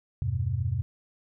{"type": "chord", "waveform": "sine", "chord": "E minor", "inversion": "none", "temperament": "equal with one note detuned", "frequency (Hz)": [82.41, 98, 125.56], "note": ["E2", "G2", "B2"], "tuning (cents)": [0, 0, 29], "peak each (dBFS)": [-32, -29, -29], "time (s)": [0.22, 0.82], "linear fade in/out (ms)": 0, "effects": []}